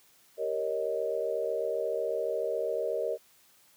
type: chord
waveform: sine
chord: Eb dominant seventh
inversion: first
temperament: equal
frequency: 392 / 466.2 / 554.4 / 622.3 Hz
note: G4 / Bb4 / Db5 / Eb5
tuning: 0 / 0 / 0 / 0 cents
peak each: -37 / -32 / -35 / -33 dBFS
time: 0.37-3.18 s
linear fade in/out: 50 ms
effects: white hiss -62 dBFS RMS until 3.76 s + high-pass 80 Hz 12 dB/octave